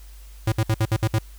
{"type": "tone bursts", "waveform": "square", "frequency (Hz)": 110, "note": "A2", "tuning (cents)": 0, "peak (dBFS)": -18, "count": 7, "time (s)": [0.47, 1.187], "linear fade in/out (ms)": 5, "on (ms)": 51, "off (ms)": 60, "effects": ["added 50 Hz sine -40 dBFS peak until 1.38 s", "white hiss -53 dBFS RMS until 1.38 s"]}